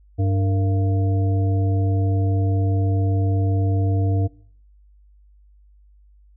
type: harmonic tone with a mistuned harmonic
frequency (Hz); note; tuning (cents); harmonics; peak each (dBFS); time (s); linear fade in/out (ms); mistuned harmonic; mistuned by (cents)
98; G2; 0; 1 / 3 / 5 / 7; -17 / -27 / -31 / -34; 0.18-4.28; 20; 5; -100
effects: noise-tail reverb RT60 0.5 s tail -19 dB re dry + added 50 Hz sine -49 dBFS peak until 6.36 s